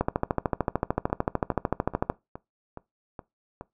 two click trains, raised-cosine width 1 ms, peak -23 / -9 dBFS, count 7 / 29, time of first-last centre 1.1-3.61 / 0.01-2.1 s, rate 2.39 / 13.4 Hz, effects noise-tail reverb RT60 0.2 s tail -20 dB re dry

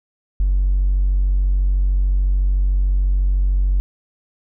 sine tone with hard clipping, 46.88 Hz, F#1, 23 cents sharp, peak -14 dBFS, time 0.4-3.8 s, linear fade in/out 0 ms, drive 1 dB, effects none

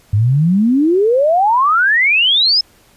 sine exponential sweep, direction up, 98 to 5274 Hz, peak -9 dBFS, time 0.13-2.61 s, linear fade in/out 5 ms, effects pink hiss -50 dBFS RMS until 2.96 s + resampled to 32000 Hz

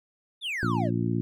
triangle exponential sweep, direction down, 3729 to 508 Hz, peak -27 dBFS, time 0.41-0.91 s, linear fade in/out 50 ms
harmonic tone, 57.8 Hz, A#1, 14 cents flat, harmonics 2 / 3 / 4 / 5 / 6, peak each -28 / -30 / -31 / -32 / -33 dBFS, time 0.63-1.21 s, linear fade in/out 0 ms
effects none

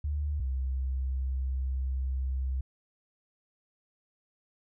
sine tone pair in turn, 73.42 / 65.41 Hz, D2 / C2, 0 / 0 cents, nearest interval major second, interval 200 cents, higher first, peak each -28 dBFS, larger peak neither, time 0.04-0.4 / 0.4-2.61 s, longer second, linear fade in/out 5 ms, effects none

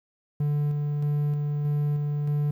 triangle tone with tremolo, 146.83 Hz, D3, in tune, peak -20 dBFS, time 0.4-2.51 s, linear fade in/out 5 ms, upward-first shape square, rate 1.6 Hz, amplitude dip 25%, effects 10-bit

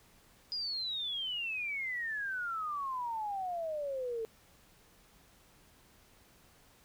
sine exponential sweep, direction down, 4978 to 440.6 Hz, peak -34 dBFS, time 0.52-4.25 s, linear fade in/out 0 ms, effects pink hiss -63 dBFS RMS until 6.84 s

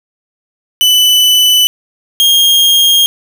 40% pulse tone pair in turn, 2991 / 3236 Hz, F#7 / G#7, +18 / -46 cents, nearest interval minor second, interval 136 cents, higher second, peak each -5 dBFS, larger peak neither, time 0.81-1.67 / 2.2-3.06 s, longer neither, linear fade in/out 0 ms, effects none

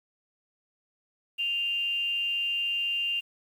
sine tone with frequency modulation, 2794 Hz, F7, in tune, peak -26 dBFS, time 1.38-3.21 s, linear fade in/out 20 ms, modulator 298 Hz, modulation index 0.25, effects 9-bit

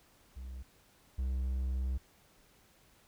triangle tone pair in turn, 63.8 / 64.54 Hz, C2 / C2, -43 / -23 cents, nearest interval unison, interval 20 cents, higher second, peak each -39 / -29 dBFS, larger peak second, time 0.36-0.63 / 1.18-1.98 s, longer second, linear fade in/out 10 ms, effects pink hiss -65 dBFS RMS until 3.07 s

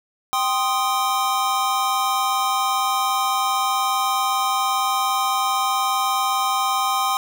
square chord, C minor, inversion second, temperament equal, 784 / 1046.5 / 1244.5 Hz, G5 / C6 / Eb6, 0 / 0 / 0 cents, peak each -24 dBFS, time 0.33-7.17 s, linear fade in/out 0 ms, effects none

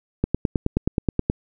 click train, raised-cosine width 3 ms, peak -6 dBFS, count 11, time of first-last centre 0.24-1.299 s, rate 9.44 Hz, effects none

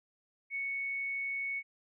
sine tone, 2217 Hz, C#7, in tune, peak -33 dBFS, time 0.5-1.63 s, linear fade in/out 50 ms, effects none

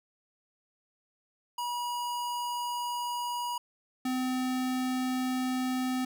square tone pair in turn, 966 / 255.9 Hz, B5 / C4, -39 / -38 cents, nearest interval octave + major seventh, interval 2299 cents, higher first, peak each -32 / -29 dBFS, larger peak second, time 1.58-3.58 / 4.05-6.05 s, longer neither, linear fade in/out 5 ms, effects none

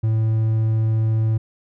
triangle tone, 110.7 Hz, A2, 11 cents sharp, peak -14 dBFS, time 0.03-1.38 s, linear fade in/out 10 ms, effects none

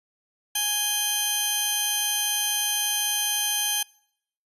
10% pulse tone pair together, 830.6 / 3136 Hz, G#5 / G7, 0 / 0 cents, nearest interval octave + major seventh, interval 2300 cents, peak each -22 / -15 dBFS, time 0.55-3.83 s, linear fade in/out 5 ms, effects noise-tail reverb RT60 0.7 s tail -25 dB re dry + resampled to 32000 Hz

